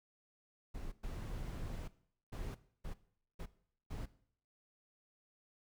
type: noise bursts at uneven times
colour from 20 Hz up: brown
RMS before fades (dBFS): -43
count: 6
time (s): 0.74-0.92 / 1.03-1.88 / 2.32-2.55 / 2.84-2.94 / 3.39-3.46 / 3.9-4.06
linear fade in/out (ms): 10
effects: noise-tail reverb RT60 0.6 s tail -17 dB re dry